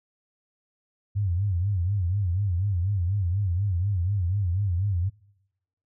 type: tone with vibrato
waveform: sine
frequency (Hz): 94.1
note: F#2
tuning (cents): +30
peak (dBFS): -22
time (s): 1.15-5.1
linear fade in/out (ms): 20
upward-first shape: sine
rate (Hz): 4.1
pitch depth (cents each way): 170
effects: noise-tail reverb RT60 0.9 s tail -24 dB re dry